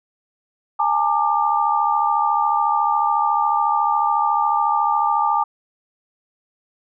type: tone cluster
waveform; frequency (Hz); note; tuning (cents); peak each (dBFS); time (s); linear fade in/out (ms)
sine; 828 / 902 / 1192; G#5 / A5 / D6; -5 / +43 / +25; -20; 0.79-5.44; 10
effects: none